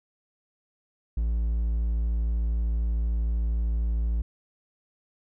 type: tone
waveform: triangle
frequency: 56.5 Hz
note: A1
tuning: 47 cents sharp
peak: -21 dBFS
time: 1.17-4.22 s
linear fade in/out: 5 ms
effects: none